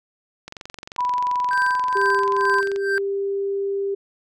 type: click train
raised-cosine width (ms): 0.2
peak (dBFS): -18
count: 53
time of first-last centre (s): 0.48-2.761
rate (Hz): 22.8
type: tone with pitch glide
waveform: sine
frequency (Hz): 987.8 to 1015.6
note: B5 to B5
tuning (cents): 0 to +48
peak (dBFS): -19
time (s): 0.98-2.61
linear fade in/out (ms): 10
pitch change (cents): +48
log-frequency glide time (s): 1.43-2.31
type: tone with tremolo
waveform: triangle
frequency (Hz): 1568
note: G6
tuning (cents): 0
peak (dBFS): -17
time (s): 1.51-2.98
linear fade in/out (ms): 0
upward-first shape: sine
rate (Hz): 2.2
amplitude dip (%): 95
type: tone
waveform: sine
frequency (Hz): 396.2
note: G4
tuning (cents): +18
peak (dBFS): -21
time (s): 1.95-3.95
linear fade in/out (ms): 10
effects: none